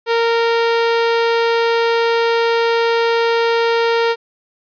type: tone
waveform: sawtooth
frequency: 462.6 Hz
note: A#4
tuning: 13 cents flat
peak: -9 dBFS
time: 0.06-4.16 s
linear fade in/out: 50 ms
effects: resampled to 11025 Hz